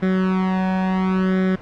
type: tone with flanger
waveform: sawtooth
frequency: 187.4 Hz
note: F#3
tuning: 22 cents sharp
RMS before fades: -19 dBFS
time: 0.02-1.56 s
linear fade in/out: 10 ms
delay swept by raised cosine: 0.55 to 1.2 ms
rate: 0.71 Hz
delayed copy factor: +0.95
effects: pink hiss -40 dBFS RMS until 1.61 s + low-pass 2000 Hz 12 dB/octave